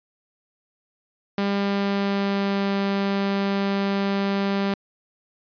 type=tone with pitch glide; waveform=sawtooth; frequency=199.7 to 197.86 Hz; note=G3 to G3; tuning=+32 to +16 cents; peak=-17 dBFS; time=1.38-4.74 s; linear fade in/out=2 ms; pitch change=-16 cents; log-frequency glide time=1.56-2.76 s; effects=resampled to 11025 Hz